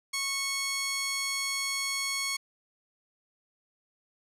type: tone pair together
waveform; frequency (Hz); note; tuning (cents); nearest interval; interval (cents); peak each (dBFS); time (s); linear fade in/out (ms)
10% pulse; 1100 / 2200; C#6 / C#7; -14 / -14; octave; 1200; -26 / -23; 0.13-2.37; 10
effects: low-pass 11000 Hz 12 dB/octave